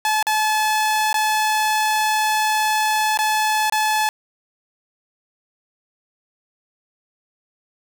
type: tone with dropouts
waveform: sawtooth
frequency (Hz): 861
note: A5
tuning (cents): -38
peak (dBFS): -13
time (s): 0.05-4.09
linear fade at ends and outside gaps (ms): 1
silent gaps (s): 0.227-0.268 / 1.129-1.142 / 3.174-3.189 / 3.698-3.723
effects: none